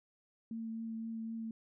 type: tone with vibrato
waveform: sine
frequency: 225.4 Hz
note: A3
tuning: 42 cents sharp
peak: -38 dBFS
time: 0.51-1.51 s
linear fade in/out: 2 ms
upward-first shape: triangle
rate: 3.9 Hz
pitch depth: 14 cents each way
effects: none